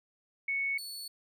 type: tone pair in turn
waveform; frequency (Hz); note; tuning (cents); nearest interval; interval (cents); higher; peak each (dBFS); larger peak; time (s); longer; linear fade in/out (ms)
sine / sawtooth; 2214 / 4428; C#7 / C#8; -3 / -3; octave; 1200; second; -29 / -37; first; 0.48-0.78 / 0.78-1.08; neither; 5
effects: none